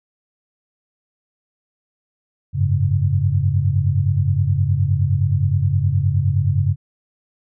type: chord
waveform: sine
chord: F# suspended second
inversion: none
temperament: equal with one note detuned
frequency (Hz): 92.5 / 102.1 / 138.59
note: F#2 / G#2 / C#3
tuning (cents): 0 / -29 / 0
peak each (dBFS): -19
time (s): 2.53-6.76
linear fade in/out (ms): 50
effects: none